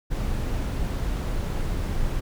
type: noise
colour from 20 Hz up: brown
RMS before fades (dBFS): -26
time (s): 0.1-2.21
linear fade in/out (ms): 20
effects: none